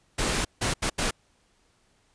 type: noise bursts at uneven times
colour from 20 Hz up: pink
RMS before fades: -26 dBFS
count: 4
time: 0.18-0.45 / 0.61-0.74 / 0.82-0.9 / 0.98-1.11 s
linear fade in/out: 10 ms
effects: pink hiss -66 dBFS RMS until 2.14 s + resampled to 22050 Hz